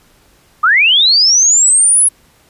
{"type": "linear sweep", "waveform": "sine", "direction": "up", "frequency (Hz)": [1174.7, 10560], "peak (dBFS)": -6, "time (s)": [0.63, 2.09], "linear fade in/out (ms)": 10, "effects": ["pink hiss -50 dBFS RMS until 2.49 s", "resampled to 32000 Hz"]}